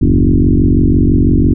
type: tone with frequency modulation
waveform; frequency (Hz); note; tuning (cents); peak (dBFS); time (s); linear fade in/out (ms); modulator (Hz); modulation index
sine; 106.9; A2; -49; -6; 0.01-1.54; 10; 46; 4.7
effects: none

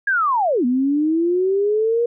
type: linear two-way sweep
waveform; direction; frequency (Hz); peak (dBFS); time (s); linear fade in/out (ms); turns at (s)
sine; down then up; 1661.2 to 240 to 478.8; -15; 0.07-2.06; 5; 0.65
effects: none

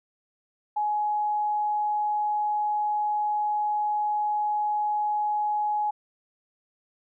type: tone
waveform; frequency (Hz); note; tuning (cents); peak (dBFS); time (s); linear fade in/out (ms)
sine; 840; G#5; +19; -23; 0.76-5.91; 10
effects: none

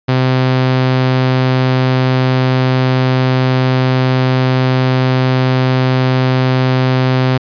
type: tone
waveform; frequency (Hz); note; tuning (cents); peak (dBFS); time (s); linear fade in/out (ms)
sawtooth; 129.2; C3; -21; -6; 0.08-7.38; 10
effects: resampled to 11025 Hz

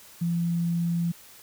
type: tone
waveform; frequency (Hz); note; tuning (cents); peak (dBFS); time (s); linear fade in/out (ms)
sine; 170.3; F3; -43; -23; 0.21-1.12; 10
effects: white hiss -50 dBFS RMS until 1.42 s

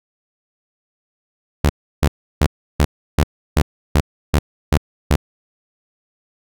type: tone bursts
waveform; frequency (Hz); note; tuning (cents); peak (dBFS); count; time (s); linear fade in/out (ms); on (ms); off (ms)
sawtooth; 73.5; D2; +2; -7; 10; 1.64-5.16; 5; 55; 330
effects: none

